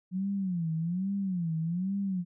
sine tone with vibrato, 178.7 Hz, F3, 40 cents sharp, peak -28 dBFS, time 0.11-2.25 s, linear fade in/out 50 ms, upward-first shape sine, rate 1.2 Hz, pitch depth 190 cents each way, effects none

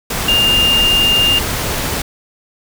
sine tone in noise, 2809 Hz, F7, 9 cents sharp, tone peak -10 dBFS, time 0.28-1.39 s, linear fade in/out 5 ms, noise pink, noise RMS -19 dBFS, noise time 0.1-2.02 s, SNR +6 dB, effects none

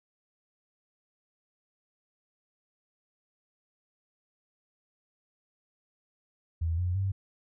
sine tone with pitch steps, 82.41 / 89.35 / 96.88 Hz, E2 / F2 / G2, 0 / +40 / -20 cents, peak -26 dBFS, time 6.61-7.12 s, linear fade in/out 10 ms, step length 170 ms, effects none

